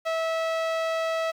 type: tone with low-pass filter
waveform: sawtooth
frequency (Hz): 651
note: E5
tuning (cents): -22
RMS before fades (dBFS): -27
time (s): 0.05-1.32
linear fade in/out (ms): 20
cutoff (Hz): 4400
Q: 0.53
effects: 9-bit